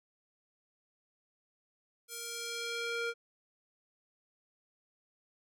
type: tone with band-pass filter sweep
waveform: square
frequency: 467.5 Hz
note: A#4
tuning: 5 cents sharp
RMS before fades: -38 dBFS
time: 2.08-3.14 s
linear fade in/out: 50 ms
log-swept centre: 11000 to 1600 Hz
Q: 0.76
effects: none